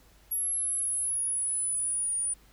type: exponential sweep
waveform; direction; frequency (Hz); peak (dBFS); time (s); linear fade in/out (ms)
sine; down; 11300 to 9397; -27; 0.31-2.34; 10
effects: added 50 Hz sine -58 dBFS peak until 2.52 s + pink hiss -61 dBFS RMS until 2.52 s